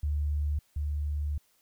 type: tone pair in turn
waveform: sine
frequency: 73.7 / 73.7 Hz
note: D2 / D2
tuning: +7 / +7 cents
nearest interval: unison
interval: 0 cents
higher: neither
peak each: -26 / -28 dBFS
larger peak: first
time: 0.03-0.59 / 0.76-1.38 s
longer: second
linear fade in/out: 5 ms
effects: white hiss -68 dBFS RMS until 1.61 s

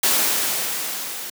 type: noise with level ramp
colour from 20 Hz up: white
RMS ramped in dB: -17 to -32 dBFS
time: 0.03-1.3 s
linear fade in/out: 5 ms
effects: high-pass 200 Hz 12 dB/octave

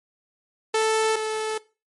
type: tone pair in turn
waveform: sawtooth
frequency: 440 / 435.7 Hz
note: A4 / A4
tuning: 0 / -17 cents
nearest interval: unison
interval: 17 cents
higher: first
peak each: -15 / -21 dBFS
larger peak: first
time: 0.74-1.16 / 1.16-1.58 s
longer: neither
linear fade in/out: 5 ms
effects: noise-tail reverb RT60 0.3 s tail -19 dB re dry + MP3 48 kbps

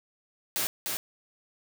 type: noise with echo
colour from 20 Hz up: white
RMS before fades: -29 dBFS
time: 0.56-0.67 s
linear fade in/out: 0 ms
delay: 300 ms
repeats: 1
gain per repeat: -3 dB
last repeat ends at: 0.97 s
effects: none

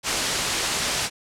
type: low-pass noise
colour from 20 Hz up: white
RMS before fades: -25 dBFS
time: 0.03-1.1 s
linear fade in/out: 50 ms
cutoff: 7300 Hz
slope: 12 dB/octave
effects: low-pass 11000 Hz 12 dB/octave

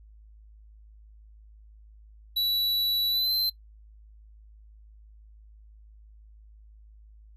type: tone with pitch glide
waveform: square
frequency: 3936 to 4096 Hz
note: B7 to C8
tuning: -7 to -38 cents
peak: -24 dBFS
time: 2.36-3.5 s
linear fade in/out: 10 ms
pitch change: +69 cents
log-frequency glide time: 3.1-3.33 s
effects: noise-tail reverb RT60 0.1 s tail -23 dB re dry + added 53 Hz sine -49 dBFS peak until 7.36 s

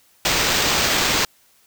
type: noise with sample-and-hold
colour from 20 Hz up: violet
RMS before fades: -19 dBFS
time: 0.25-1.25 s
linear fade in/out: 2 ms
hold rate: 11025 Hz
effects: white hiss -57 dBFS RMS until 1.66 s

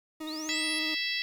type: tone with vibrato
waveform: 40% pulse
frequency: 311.5 Hz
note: D#4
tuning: 2 cents sharp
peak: -35 dBFS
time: 0.2-0.95 s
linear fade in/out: 10 ms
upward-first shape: sine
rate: 16 Hz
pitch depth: 22 cents each way
type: linear sweep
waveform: sine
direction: up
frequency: 3582 to 11000 Hz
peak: -38 dBFS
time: 0.27-0.79 s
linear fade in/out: 5 ms
type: harmonic tone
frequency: 660 Hz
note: E5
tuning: 2 cents sharp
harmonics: 3 / 4 / 5 / 6 / 7 / 8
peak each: -34 / -35 / -36 / -37 / -37 / -38 dBFS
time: 0.49-1.22 s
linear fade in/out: 0 ms
effects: 9-bit

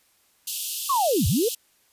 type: high-pass noise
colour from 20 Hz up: white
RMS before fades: -29 dBFS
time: 0.47-1.55 s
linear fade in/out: 5 ms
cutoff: 2700 Hz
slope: 96 dB/octave
type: linear two-way sweep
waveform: sine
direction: down then up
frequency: 1160 to 70.2 to 503 Hz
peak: -19 dBFS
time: 0.89-1.49 s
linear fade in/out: 10 ms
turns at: 1.27 s
effects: white hiss -63 dBFS RMS until 1.92 s + resampled to 32000 Hz

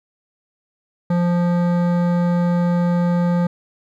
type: tone with hard clipping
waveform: triangle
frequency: 174.61 Hz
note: F3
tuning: in tune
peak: -17 dBFS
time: 1.1-3.47 s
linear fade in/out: 5 ms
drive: 18 dB
effects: none

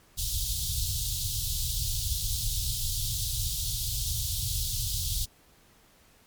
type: band-stop noise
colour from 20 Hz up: pink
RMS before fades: -30 dBFS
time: 0.17-5.26 s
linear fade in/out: 20 ms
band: 130 to 3400 Hz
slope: 48 dB/octave
effects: pink hiss -60 dBFS RMS until 6.26 s + MP3 96 kbps

